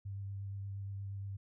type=tone with vibrato; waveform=sine; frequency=98.8 Hz; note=G2; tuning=14 cents sharp; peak=-39 dBFS; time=0.05-1.37 s; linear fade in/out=10 ms; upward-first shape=triangle; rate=8.5 Hz; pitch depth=19 cents each way; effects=none